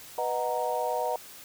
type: chord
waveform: sine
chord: B major seventh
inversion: none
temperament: equal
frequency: 493.9 / 622.3 / 740 / 932.3 Hz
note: B4 / D#5 / F#5 / A#5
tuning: 0 / 0 / 0 / 0 cents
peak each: -32 dBFS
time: 0.18-1.16 s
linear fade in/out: 2 ms
effects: white hiss -47 dBFS RMS until 1.44 s